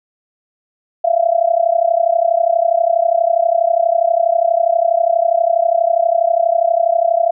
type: tone with amplitude modulation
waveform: sine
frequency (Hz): 675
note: E5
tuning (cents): +41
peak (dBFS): -7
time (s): 1.04-7.31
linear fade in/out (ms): 10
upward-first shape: sine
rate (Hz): 32.3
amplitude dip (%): 90
effects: none